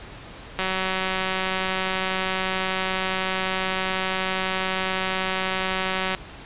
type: click train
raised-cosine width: 0.3 ms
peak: -9 dBFS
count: 1046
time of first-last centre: 0.59-6.149 s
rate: 188 Hz
effects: pink hiss -41 dBFS RMS until 6.45 s + resampled to 8000 Hz